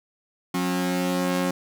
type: tone pair together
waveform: sawtooth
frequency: 180.67 / 270.7 Hz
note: F#3 / C#4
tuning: -41 / -41 cents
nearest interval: perfect fifth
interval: 700 cents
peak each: -21 / -22 dBFS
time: 0.54-1.51 s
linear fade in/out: 5 ms
effects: 9-bit